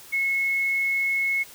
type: tone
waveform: sine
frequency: 2183 Hz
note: C#7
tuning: 27 cents flat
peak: -21 dBFS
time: 0.12-1.44 s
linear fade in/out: 20 ms
effects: white hiss -46 dBFS RMS until 1.54 s